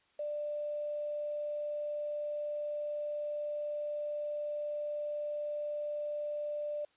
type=tone with quantisation; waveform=sine; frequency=592 Hz; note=D5; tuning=14 cents sharp; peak=-34 dBFS; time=0.19-6.85 s; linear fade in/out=5 ms; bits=9; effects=white hiss -70 dBFS RMS until 6.96 s + resampled to 8000 Hz